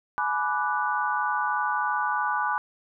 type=chord; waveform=sine; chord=G# half-diminished seventh; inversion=none; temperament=equal with one note detuned; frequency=844.6 / 987.8 / 1174.7 / 1480 Hz; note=G#5 / B5 / D6 / F#6; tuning=+29 / 0 / 0 / 0 cents; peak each=-29 dBFS; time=0.18-2.58 s; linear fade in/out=0 ms; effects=none